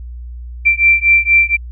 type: beating tone pair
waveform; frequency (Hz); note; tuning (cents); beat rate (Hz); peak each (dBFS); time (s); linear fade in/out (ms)
sine; 2349 / 2353.2; D7 / D7; 0 / +3; 4.2; -11; 0.65-1.57; 20
effects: added 60 Hz sine -26 dBFS peak until 1.71 s